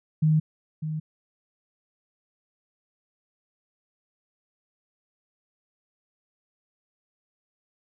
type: tone with echo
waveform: sine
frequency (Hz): 155.56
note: D#3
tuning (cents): 0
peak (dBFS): -17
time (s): 0.22-0.4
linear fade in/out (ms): 10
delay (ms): 600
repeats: 1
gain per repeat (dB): -10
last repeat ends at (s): 1
effects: none